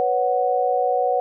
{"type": "chord", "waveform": "sine", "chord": "B suspended second", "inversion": "none", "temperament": "equal", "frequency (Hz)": [493.9, 554.4, 740], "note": ["B4", "C#5", "F#5"], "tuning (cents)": [0, 0, 0], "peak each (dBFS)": [-22, -24, -20], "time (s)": [0, 1.2], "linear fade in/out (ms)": 0, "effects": []}